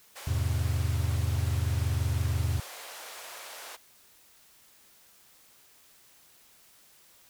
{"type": "band-pass noise", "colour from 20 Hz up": "pink", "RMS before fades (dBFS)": -44, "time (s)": [0.15, 3.77], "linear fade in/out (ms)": 20, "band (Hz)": [530, 15000], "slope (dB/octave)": 24}
{"type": "chord", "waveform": "triangle", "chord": "E augmented", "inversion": "none", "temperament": "just", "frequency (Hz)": [82.41, 103.01, 128.76], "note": ["E2", "G#2", "B#2"], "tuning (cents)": [0, -14, -27], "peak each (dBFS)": [-26, -28, -31], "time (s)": [0.27, 2.6], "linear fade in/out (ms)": 5}
{"effects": ["white hiss -59 dBFS RMS until 7.29 s"]}